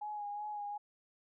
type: tone with vibrato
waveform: sine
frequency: 830.6 Hz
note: G#5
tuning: in tune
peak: -38 dBFS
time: 0.01-0.78 s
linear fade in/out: 10 ms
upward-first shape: sine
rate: 2.7 Hz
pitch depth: 28 cents each way
effects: none